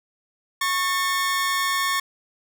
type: tone pair together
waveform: sawtooth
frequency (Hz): 1100 / 1795.2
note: C#6 / A6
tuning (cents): -14 / +34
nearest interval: minor sixth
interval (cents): 848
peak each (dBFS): -19 / -22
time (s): 0.61-2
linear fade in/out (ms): 5
effects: none